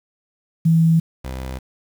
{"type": "tone pair in turn", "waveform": ["sine", "sawtooth"], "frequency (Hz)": [163.6, 64.92], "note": ["E3", "C2"], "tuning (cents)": [-13, -13], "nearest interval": "octave + major third", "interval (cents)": 1600, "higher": "first", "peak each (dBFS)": [-11, -23], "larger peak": "first", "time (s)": [[0.65, 1], [1.24, 1.59]], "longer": "neither", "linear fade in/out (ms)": 10, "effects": ["7-bit"]}